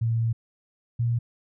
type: tone pair in turn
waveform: sine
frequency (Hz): 114.6 / 117.96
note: A#2 / A#2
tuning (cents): -29 / +21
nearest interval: minor second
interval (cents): 50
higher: second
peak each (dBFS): -21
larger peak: neither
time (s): 0.01-0.33 / 0.99-1.19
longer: first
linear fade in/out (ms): 10
effects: none